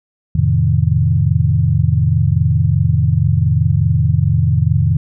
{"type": "chord", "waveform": "sine", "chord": "F dominant seventh", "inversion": "none", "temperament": "equal", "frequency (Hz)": [87.31, 110, 130.81, 155.56], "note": ["F2", "A2", "C3", "Eb3"], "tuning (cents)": [0, 0, 0, 0], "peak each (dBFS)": -16, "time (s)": [0.35, 4.97], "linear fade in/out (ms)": 5, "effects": []}